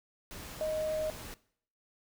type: tone in noise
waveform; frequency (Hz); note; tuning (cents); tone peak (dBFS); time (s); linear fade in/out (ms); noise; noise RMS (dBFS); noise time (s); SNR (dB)
sine; 622.3; D#5; 0; -30; 0.61-1.1; 0; pink; -45; 0.31-1.34; +12
effects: noise-tail reverb RT60 0.6 s tail -20 dB re dry